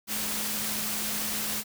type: tone in noise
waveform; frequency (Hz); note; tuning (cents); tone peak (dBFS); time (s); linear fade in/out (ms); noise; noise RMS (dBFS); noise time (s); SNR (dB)
sine; 212.1; G#3; +37; -40; 0.07-1.64; 50; white; -31; 0.07-1.64; -12
effects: none